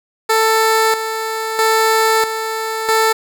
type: tone with tremolo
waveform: 15% pulse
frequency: 443.1 Hz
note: A4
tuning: 12 cents sharp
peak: -5 dBFS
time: 0.29-3.13 s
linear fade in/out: 10 ms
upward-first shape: square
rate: 0.77 Hz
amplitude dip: 60%
effects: none